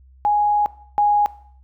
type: tone pair in turn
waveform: sine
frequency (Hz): 830.6 / 827.3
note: G#5 / G#5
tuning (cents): 0 / -7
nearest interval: unison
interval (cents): 7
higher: first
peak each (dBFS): -14 / -13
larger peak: second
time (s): 0.25-0.66 / 0.98-1.26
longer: first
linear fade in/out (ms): 0
effects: noise-tail reverb RT60 0.6 s tail -18 dB re dry + added 65 Hz sine -46 dBFS peak until 1.63 s